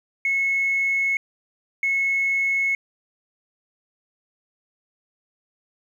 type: tone pair in turn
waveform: sine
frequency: 2188 / 2188 Hz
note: C#7 / C#7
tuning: -23 / -23 cents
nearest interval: unison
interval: 0 cents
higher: neither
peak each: -18 dBFS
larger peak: neither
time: 0.25-1.17 / 1.83-2.75 s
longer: neither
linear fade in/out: 2 ms
effects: tanh soft clip ceiling -14 dBFS + 9-bit

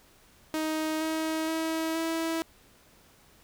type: tone with pitch steps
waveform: sawtooth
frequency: 313.4 / 317.8 / 322.2 / 326.7 Hz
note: D#4 / D#4 / E4 / E4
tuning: +13 / +37 / -39 / -15 cents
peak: -24 dBFS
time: 0.54-2.42 s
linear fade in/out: 0 ms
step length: 470 ms
effects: pink hiss -59 dBFS RMS until 3.43 s

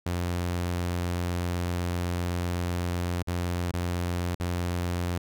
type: tone with dropouts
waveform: sawtooth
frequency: 87.9 Hz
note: F2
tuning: 12 cents sharp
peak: -23 dBFS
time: 0.06-5.18 s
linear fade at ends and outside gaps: 5 ms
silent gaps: 3.227-3.273 / 3.715-3.737 / 4.349-4.399 s
effects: none

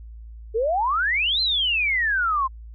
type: exponential two-way sweep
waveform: sine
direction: up then down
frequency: 421.9 to 4186 to 1024 Hz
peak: -19 dBFS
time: 0.54-2.48 s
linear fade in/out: 20 ms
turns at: 1.41 s
effects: added 56 Hz sine -37 dBFS peak until 2.74 s

